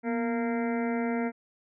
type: harmonic tone with a mistuned harmonic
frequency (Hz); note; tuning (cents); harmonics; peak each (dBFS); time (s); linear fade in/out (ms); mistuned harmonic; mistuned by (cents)
230.9; A#3; -16; 1 / 2 / 3 / 4 / 6 / 7 / 8 / 9 / 10; -28 / -33 / -36 / -41 / -42 / -46 / -46 / -42 / -48; 0.03-1.32; 50; 1; +62
effects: none